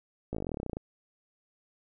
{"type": "slowing click train", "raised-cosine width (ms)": 2, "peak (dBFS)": -21, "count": 18, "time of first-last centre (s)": [0.33, 0.769], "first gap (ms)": 17, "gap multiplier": 1.05, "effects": []}